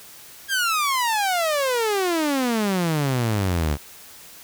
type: exponential sweep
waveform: sawtooth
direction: down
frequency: 1644 to 69.8 Hz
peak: -16 dBFS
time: 0.48-3.78 s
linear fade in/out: 50 ms
effects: white hiss -44 dBFS RMS until 4.43 s